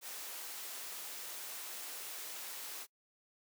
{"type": "high-pass noise", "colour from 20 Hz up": "white", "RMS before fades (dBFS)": -45, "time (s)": [0.01, 2.87], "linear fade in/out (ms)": 50, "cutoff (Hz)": 380, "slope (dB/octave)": 12, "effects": ["noise-tail reverb RT60 0.1 s tail -24 dB re dry"]}